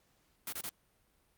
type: noise bursts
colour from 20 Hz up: white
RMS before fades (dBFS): -39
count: 3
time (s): 0.47-0.693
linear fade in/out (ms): 2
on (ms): 55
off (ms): 29
effects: pink hiss -72 dBFS RMS until 1.37 s + Opus 48 kbps